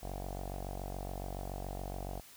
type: tone with low-pass filter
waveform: sawtooth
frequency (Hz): 47.09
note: F#1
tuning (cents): +31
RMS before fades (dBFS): -41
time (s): 0.02-2.21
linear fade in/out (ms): 20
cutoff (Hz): 720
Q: 5.3
effects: white hiss -56 dBFS RMS until 2.36 s